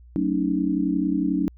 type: chord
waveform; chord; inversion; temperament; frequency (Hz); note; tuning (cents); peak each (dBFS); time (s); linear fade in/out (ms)
sine; D# half-diminished seventh; first; just; 186.68 / 224 / 280 / 311.1; F#3 / A3 / C#4 / D#4; +16 / +31 / +18 / 0; -26 / -30 / -24 / -25; 0.16-1.48; 0
effects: added 60 Hz sine -45 dBFS peak until 1.57 s

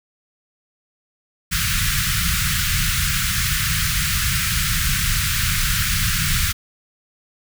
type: band-stop noise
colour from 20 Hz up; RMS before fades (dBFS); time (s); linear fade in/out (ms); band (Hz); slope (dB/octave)
pink; -20; 1.51-6.53; 20; 180 to 1300; 48
effects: none

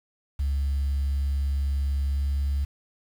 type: tone with pitch glide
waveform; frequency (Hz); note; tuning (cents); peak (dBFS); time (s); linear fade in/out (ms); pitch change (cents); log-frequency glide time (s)
sine; 69.5 to 69.98; C#2 to C#2; +5 to +17; -21; 0.39-2.65; 10; +12; 2.11-2.19
effects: tanh soft clip ceiling -20 dBFS + 8-bit

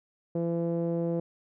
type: tone with low-pass filter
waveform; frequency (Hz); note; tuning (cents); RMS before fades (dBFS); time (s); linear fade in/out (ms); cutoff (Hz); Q
sawtooth; 168.8; E3; +41; -29; 0.35-1.2; 5; 490; 2.9
effects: none

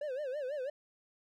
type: tone with vibrato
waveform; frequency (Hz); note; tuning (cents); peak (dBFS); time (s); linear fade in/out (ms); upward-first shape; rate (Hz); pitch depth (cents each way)
triangle; 552; C#5; -7; -33; 0.01-0.7; 5; sine; 6.1; 170
effects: none

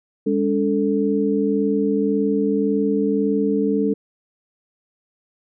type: tone cluster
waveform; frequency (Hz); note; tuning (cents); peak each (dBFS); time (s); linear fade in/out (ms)
sine; 203.5 / 285.3 / 441.5; G#3 / C#4 / A4; -35 / +50 / +6; -21; 0.26-3.94; 10
effects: none

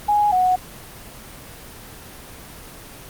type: tone pair in turn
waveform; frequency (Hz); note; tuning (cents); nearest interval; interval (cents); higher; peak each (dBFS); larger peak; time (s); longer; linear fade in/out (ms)
sine; 830.6 / 735.5; G#5 / F#5; 0 / -11; major second; 211; first; -14; neither; 0.08-0.32 / 0.32-0.56; neither; 10
effects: pink hiss -39 dBFS RMS until 3.09 s + Opus 24 kbps

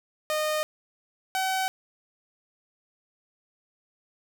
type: tone pair in turn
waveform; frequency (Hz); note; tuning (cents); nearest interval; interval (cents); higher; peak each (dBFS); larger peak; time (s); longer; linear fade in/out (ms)
sawtooth; 614 / 759.4; D#5 / F#5; -23 / +45; major third; 368; second; -21; neither; 0.3-0.63 / 1.35-1.68; neither; 0
effects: none

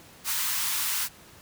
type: high-pass noise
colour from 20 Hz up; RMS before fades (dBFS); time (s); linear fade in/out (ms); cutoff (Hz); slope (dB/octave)
white; -28; 0.24-1.09; 50; 900; 48
effects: pink hiss -51 dBFS RMS until 1.41 s + high-pass 60 Hz 12 dB/octave

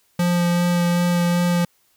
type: tone with vibrato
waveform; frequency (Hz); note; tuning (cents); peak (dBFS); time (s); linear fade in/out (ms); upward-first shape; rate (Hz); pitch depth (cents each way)
square; 174.61; F3; 0; -17; 0.19-1.65; 5; sine; 2.6; 10
effects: white hiss -62 dBFS RMS until 1.96 s

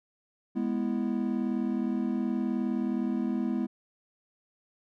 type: chord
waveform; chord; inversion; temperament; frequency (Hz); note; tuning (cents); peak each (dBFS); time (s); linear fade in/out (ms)
triangle; E major; first; equal; 207.7 / 246.9 / 329.6; G#3 / B3 / E4; 0 / 0 / 0; -29 / -28 / -32; 0.55-3.67; 20
effects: none

